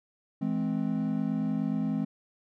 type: chord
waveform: triangle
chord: E augmented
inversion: none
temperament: equal with one note detuned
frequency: 164.81 / 212 / 261.6 Hz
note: E3 / G#3 / B#3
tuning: 0 / +36 / 0 cents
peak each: -31 / -28 / -29 dBFS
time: 0.41-2.05 s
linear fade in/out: 10 ms
effects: none